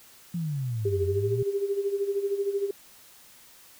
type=exponential two-way sweep; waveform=sine; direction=down then up; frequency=176.8 to 87.31 to 123.2 Hz; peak=-27 dBFS; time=0.34-1.43 s; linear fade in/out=5 ms; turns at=1.03 s
type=tone with tremolo; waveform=sine; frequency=399.1 Hz; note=G4; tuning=31 cents sharp; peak=-22 dBFS; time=0.85-2.71 s; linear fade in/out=5 ms; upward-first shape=sine; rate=13 Hz; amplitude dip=70%
effects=white hiss -53 dBFS RMS until 3.79 s